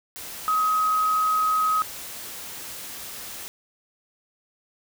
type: tone in noise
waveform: sine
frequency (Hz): 1266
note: D#6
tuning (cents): +30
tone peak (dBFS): -19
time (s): 0.48-1.82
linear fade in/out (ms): 0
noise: white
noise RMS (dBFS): -37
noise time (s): 0.16-3.48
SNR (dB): +15
effects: none